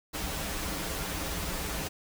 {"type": "noise with comb filter", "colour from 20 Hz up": "pink", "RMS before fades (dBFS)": -34, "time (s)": [0.13, 1.89], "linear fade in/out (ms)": 20, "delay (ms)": 8.3, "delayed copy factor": -0.65, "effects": []}